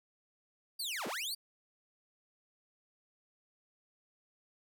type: linear two-way sweep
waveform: sawtooth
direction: down then up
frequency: 4805 to 169.5 to 4805 Hz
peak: -33 dBFS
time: 0.79-1.35 s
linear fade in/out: 10 ms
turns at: 1.07 s
effects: none